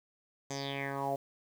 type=tone with low-pass filter sweep; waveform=10% pulse; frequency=138.59 Hz; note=C#3; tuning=in tune; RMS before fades=-36 dBFS; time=0.5-1.16 s; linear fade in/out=5 ms; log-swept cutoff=7000 to 600 Hz; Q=5.6; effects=9-bit